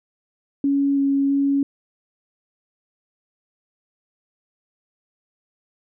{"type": "tone with pitch steps", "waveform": "sine", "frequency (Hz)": [279.4, 276.8, 278.7], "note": ["C#4", "C#4", "C#4"], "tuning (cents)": [14, -2, 9], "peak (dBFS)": -16, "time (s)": [0.64, 1.63], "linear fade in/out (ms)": 2, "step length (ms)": 330, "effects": []}